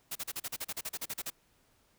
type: noise bursts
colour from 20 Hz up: white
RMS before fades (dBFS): -37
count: 15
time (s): 0.11-1.303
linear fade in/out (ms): 10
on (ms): 45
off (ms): 37
effects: pink hiss -69 dBFS RMS until 1.98 s

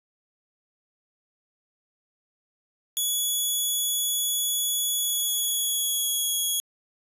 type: tone with pitch glide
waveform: 5% pulse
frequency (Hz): 3390 to 3332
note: G#7 to G#7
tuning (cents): +35 to +5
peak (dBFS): -16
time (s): 2.97-6.6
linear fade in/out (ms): 0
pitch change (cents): -30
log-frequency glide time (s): 4.96-6.35
effects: resampled to 32000 Hz

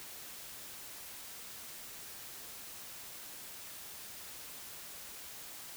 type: silence
effects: white hiss -48 dBFS RMS until 5.76 s

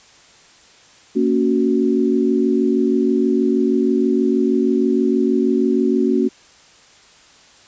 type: chord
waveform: sine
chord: F# major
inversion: first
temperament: just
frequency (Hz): 231.2 / 277.5 / 370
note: A#3 / C#4 / F#4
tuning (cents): -14 / +2 / 0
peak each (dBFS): -18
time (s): 1.15-6.29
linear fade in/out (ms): 20
effects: white hiss -48 dBFS RMS until 7.67 s + resampled to 16000 Hz

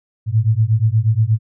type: beating tone pair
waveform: sine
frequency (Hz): 106.4 / 114.8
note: G#2 / A#2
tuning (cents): +42 / -26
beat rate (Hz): 8.4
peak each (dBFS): -15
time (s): 0.26-1.39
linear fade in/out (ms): 50
effects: none

